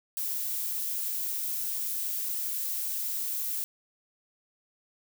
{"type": "noise", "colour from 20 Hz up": "violet", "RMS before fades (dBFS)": -32, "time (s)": [0.17, 3.64], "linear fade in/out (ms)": 0, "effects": []}